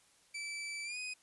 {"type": "tone with pitch glide", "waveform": "sawtooth", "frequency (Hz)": [2318, 2499], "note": ["D7", "D#7"], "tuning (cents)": [-23, 7], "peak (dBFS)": -36, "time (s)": [0.34, 1.14], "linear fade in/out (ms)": 10, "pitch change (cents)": 130, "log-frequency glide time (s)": [0.84, 0.98], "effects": ["white hiss -67 dBFS RMS until 1.22 s", "resampled to 24000 Hz"]}